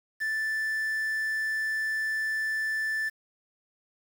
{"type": "tone with quantisation", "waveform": "triangle", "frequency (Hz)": 1760, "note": "A6", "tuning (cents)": 0, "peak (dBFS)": -25, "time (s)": [0.2, 3.1], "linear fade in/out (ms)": 20, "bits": 8, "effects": []}